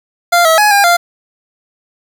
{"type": "tone with pitch steps", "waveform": "25% pulse", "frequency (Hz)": [695, 647, 839, 806, 695], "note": ["F5", "E5", "G#5", "G5", "F5"], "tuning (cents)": [-9, -32, 17, 48, -9], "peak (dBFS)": -3, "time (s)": [0.32, 0.97], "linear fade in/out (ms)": 10, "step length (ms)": 130, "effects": ["7-bit"]}